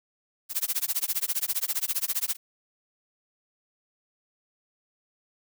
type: noise with tremolo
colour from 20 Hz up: blue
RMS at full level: -25 dBFS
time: 0.49-2.37 s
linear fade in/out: 50 ms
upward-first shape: sine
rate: 15 Hz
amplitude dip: 100%
effects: none